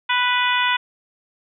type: harmonic tone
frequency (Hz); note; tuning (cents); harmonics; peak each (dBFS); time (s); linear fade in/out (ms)
493.9; B4; 0; 2 / 3 / 4 / 5 / 6 / 7; -21 / -23 / -24 / -25 / -26 / -26; 0.09-0.77; 10
effects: none